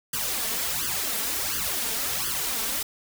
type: noise with flanger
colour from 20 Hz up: white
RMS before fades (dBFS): -28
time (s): 0.13-2.83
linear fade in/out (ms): 5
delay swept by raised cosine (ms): 0.63 to 4.53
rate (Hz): 1.4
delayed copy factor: +0.95
effects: none